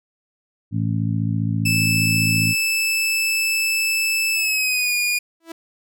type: harmonic tone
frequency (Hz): 55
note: A1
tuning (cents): 0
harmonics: 2 / 3 / 4 / 5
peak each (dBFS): -21 / -24 / -27 / -29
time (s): 0.71-2.55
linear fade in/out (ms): 50
type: tone with pitch glide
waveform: sawtooth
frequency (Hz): 2629 to 2439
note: E7 to D#7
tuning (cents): -5 to -35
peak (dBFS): -15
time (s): 1.65-5.19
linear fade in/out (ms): 10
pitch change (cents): -130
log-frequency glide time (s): 4.34-4.95
type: tone with exponential growth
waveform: sawtooth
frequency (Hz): 329.6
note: E4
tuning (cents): 0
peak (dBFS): -25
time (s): 5.4-5.52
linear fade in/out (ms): 5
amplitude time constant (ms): 24
effects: none